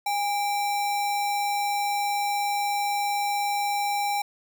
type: tone with sample-and-hold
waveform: sine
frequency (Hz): 817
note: G#5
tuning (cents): -29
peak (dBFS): -23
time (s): 0.06-4.22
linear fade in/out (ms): 5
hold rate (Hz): 3150
effects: none